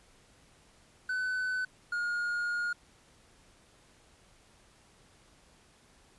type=tone pair in turn; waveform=triangle; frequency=1507 / 1429 Hz; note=F#6 / F6; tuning=+31 / +39 cents; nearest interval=minor second; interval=92 cents; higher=first; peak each=-28 dBFS; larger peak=neither; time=1.09-1.65 / 1.92-2.73 s; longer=second; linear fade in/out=5 ms; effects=pink hiss -62 dBFS RMS until 6.18 s + resampled to 24000 Hz